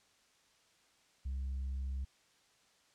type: tone with tanh clipping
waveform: sine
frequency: 66.5 Hz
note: C2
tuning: 29 cents sharp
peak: -36 dBFS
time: 1.25-2.05 s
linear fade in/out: 10 ms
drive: 1 dB
effects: white hiss -69 dBFS RMS until 2.94 s + low-pass 7000 Hz 12 dB/octave